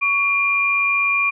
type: tone pair together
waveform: sine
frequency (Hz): 1124 / 2400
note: C#6 / D7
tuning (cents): +24 / +37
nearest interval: octave + minor second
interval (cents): 1313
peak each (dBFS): -23 / -16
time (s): 0.01-1.31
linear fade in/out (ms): 20
effects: none